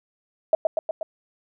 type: tone with echo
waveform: sine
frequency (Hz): 639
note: D#5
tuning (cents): +46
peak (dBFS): -13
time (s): 0.53-0.55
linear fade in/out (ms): 2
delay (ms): 120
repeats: 4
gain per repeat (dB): -3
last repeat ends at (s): 1.03
effects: none

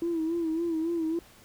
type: tone with vibrato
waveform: sine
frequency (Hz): 329.6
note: E4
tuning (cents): 0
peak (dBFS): -25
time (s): 0.02-1.19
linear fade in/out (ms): 2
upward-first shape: sine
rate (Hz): 3.6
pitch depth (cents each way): 69
effects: tanh soft clip ceiling -22 dBFS + pink hiss -55 dBFS RMS until 1.44 s

